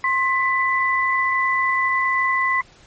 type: tone pair together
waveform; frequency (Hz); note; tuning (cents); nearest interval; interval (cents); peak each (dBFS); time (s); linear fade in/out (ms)
sine; 1062 / 1992.1; C6 / B6; +25 / +14; major seventh; 1089; -20 / -19; 0.04-2.61; 2
effects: pink hiss -50 dBFS RMS until 2.86 s + MP3 32 kbps